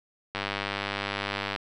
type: click train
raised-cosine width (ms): 0.3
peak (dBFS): -13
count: 122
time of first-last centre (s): 0.35-1.561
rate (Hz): 99.9
effects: none